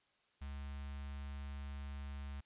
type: tone with notch filter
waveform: square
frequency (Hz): 70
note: C#2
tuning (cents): +18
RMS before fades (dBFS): -45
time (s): 0.41-2.41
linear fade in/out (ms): 10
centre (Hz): 410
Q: 0.52
effects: white hiss -75 dBFS RMS until 2.45 s + resampled to 8000 Hz